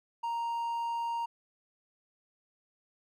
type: tone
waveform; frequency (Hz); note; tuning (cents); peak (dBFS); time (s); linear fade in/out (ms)
triangle; 932.3; A#5; 0; -29; 0.23-1.26; 10
effects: none